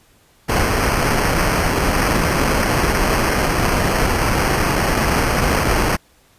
pink noise with sample-and-hold, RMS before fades -17 dBFS, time 0.48-5.97 s, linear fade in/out 20 ms, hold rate 3675 Hz, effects pink hiss -54 dBFS RMS until 6.38 s + resampled to 32000 Hz

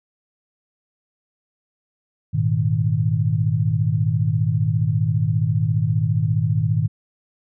sine chord, Ab suspended second, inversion none, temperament equal with one note detuned, 103.83 / 118.65 / 155.56 Hz, Ab2 / Bb2 / Eb3, 0 / +31 / 0 cents, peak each -21 dBFS, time 2.33-6.88 s, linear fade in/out 20 ms, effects none

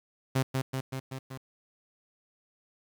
sawtooth tone with echo, 132.1 Hz, C3, 17 cents sharp, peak -20 dBFS, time 0.35-0.43 s, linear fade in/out 10 ms, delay 190 ms, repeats 5, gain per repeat -3 dB, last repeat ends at 1.38 s, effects 9-bit

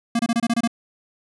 square tone bursts, 233.1 Hz, A#3, in tune, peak -18 dBFS, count 8, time 0.15-0.676 s, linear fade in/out 5 ms, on 43 ms, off 26 ms, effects resampled to 24000 Hz + 10-bit

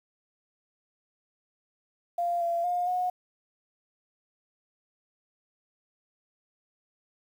sine tone with pitch steps, 694 / 683 / 711 / 726 Hz, F5 / F5 / F5 / F#5, -11 / -39 / +31 / -33 cents, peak -25 dBFS, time 2.18-3.1 s, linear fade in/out 5 ms, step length 230 ms, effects 9-bit

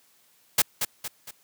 white noise with echo, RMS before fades -19 dBFS, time 0.58-0.62 s, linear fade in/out 5 ms, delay 230 ms, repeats 3, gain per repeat -7 dB, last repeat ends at 1.31 s, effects white hiss -62 dBFS RMS until 1.43 s + high-pass 100 Hz 12 dB/octave

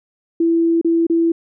sine tone with dropouts, 332.9 Hz, E4, 17 cents sharp, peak -12 dBFS, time 0.4-1.32 s, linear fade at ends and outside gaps 5 ms, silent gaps 0.814-0.846 / 1.068-1.098 s, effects none

